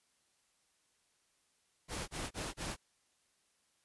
pink noise bursts, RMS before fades -40 dBFS, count 4, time 1.88-2.767 s, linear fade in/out 50 ms, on 200 ms, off 29 ms, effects white hiss -75 dBFS RMS until 3.84 s + resampled to 24000 Hz

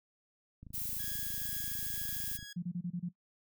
click train, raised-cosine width 5 ms, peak -37 dBFS, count 49, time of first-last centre 0.63-2.428 s, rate 26.7 Hz
violet noise, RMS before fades -38 dBFS, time 0.73-2.38 s, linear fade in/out 20 ms
15% pulse tone with tremolo, 1661.2 Hz, G#6, in tune, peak -38 dBFS, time 0.99-2.53 s, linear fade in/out 5 ms, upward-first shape triangle, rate 2.1 Hz, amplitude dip 35%
sine tone bursts, 176.1 Hz, F3, 15 cents sharp, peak -33 dBFS, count 6, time 2.56-3.091 s, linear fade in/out 10 ms, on 66 ms, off 27 ms
effects noise-tail reverb RT60 0.1 s tail -17 dB re dry

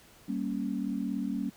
sine chord, G diminished, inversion none, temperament equal, 196 / 233.1 / 277.2 Hz, G3 / Bb3 / Db4, 0 / 0 / 0 cents, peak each -34 dBFS, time 0.28-1.5 s, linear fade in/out 10 ms, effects pink hiss -57 dBFS RMS until 1.56 s

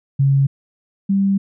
sine tone pair in turn, 137.6 / 196.39 Hz, C#3 / G3, -12 / +3 cents, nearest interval tritone, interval 615 cents, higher second, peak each -11 / -13 dBFS, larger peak first, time 0.19-0.47 / 1.09-1.38 s, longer second, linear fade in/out 10 ms, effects none

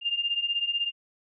sine beating tone pair, 2794 / 2810 Hz, F7 / F7, 0 / +10 cents, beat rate 16 Hz, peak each -30 / -27 dBFS, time 0.01-0.92 s, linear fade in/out 50 ms, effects none

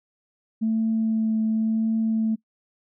sine tone with vibrato, 221.5 Hz, A3, 12 cents sharp, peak -19 dBFS, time 0.61-2.36 s, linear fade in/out 20 ms, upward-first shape triangle, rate 0.93 Hz, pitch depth 14 cents each way, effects noise-tail reverb RT60 0.1 s tail -22 dB re dry + tanh soft clip ceiling -15 dBFS

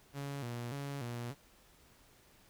sawtooth tone with vibrato, 129.7 Hz, C3, 15 cents flat, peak -35 dBFS, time 0.13-1.35 s, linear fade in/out 50 ms, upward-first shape square, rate 1.7 Hz, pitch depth 140 cents each way, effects pink hiss -64 dBFS RMS until 2.49 s

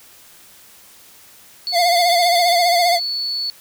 sine tone, 4435 Hz, C#8, in tune, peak -20 dBFS, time 1.67-3.5 s, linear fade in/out 0 ms
square tone with vibrato, 698 Hz, F5, 1 cent flat, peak -14 dBFS, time 1.72-3 s, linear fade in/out 50 ms, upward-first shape sine, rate 15 Hz, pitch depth 52 cents each way
square tone bursts, 3520 Hz, A7, in tune, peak -24 dBFS, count 5, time 1.97-2.527 s, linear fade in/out 0 ms, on 45 ms, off 83 ms
effects white hiss -46 dBFS RMS until 3.6 s

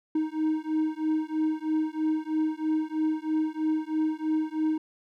triangle beating tone pair, 311.1 / 314.2 Hz, D#4 / D#4, 0 / +17 cents, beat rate 3.1 Hz, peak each -26 dBFS, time 0.15-4.78 s, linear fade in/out 5 ms, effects none

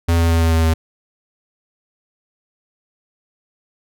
square tone with pitch steps, 84.2 / 83.52 / 82.85 / 82.18 / 81.52 / 80.86 Hz, E2 / E2 / E2 / E2 / E2 / E2, +37 / +23 / +9 / -5 / -19 / -33 cents, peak -13 dBFS, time 0.08-0.74 s, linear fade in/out 10 ms, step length 110 ms, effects none

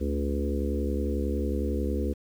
harmonic tone with a mistuned harmonic, 71 Hz, C#2, 42 cents sharp, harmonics 1 / 3 / 4 / 5 / 6 / 7, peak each -28 / -33 / -34 / -35 / -36 / -36 dBFS, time 0-2.14 s, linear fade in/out 20 ms, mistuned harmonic 3, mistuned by +26 cents, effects 9-bit

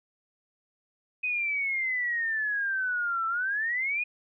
sine exponential two-way sweep, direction down then up, 2521 to 1323 to 2496 Hz, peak -26 dBFS, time 1.23-4.04 s, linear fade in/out 10 ms, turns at 3.27 s, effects none

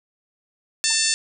harmonic tone, 891 Hz, A5, 22 cents sharp, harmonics 2 / 3 / 4 / 5 / 6 / 7 / 8 / 9 / 10, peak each -29 / -28 / -29 / -24 / -27 / -27 / -25 / -31 / -28 dBFS, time 0.84-1.14 s, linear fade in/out 0 ms
sawtooth tone with exponential decay, 906 Hz, A#5, 50 cents flat, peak -28 dBFS, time 0.9-0.98 s, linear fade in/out 5 ms, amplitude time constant 16 ms
effects none

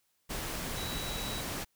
sine tone in noise, 3900 Hz, B7, 23 cents flat, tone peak -41 dBFS, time 0.76-1.42 s, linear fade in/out 20 ms, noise pink, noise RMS -37 dBFS, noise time 0.29-1.65 s, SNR -7 dB, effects white hiss -75 dBFS RMS until 1.75 s

